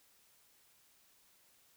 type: silence
effects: white hiss -68 dBFS RMS until 1.76 s